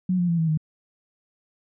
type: tone with pitch steps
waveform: sine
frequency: 183.4 / 176.03 / 168.96 / 162.17 / 155.65 Hz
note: F#3 / F3 / E3 / E3 / D#3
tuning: -15 / +14 / +43 / -28 / +1 cents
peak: -19 dBFS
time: 0.09-0.575 s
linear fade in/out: 5 ms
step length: 97 ms
effects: none